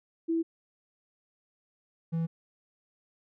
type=tone pair in turn; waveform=sine / triangle; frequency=329.4 / 164.7 Hz; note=E4 / E3; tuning=-1 / -1 cents; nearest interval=octave; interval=1200 cents; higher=first; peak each=-25 dBFS; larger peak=neither; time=0.28-0.43 / 2.12-2.27 s; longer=neither; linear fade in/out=20 ms; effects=none